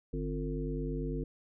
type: harmonic tone with a mistuned harmonic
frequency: 50 Hz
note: G1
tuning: 35 cents sharp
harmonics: 1 / 3 / 5 / 7 / 9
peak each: -36 / -38 / -39 / -42 / -41 dBFS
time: 0.13-1.24 s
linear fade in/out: 5 ms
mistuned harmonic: 5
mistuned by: +75 cents
effects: none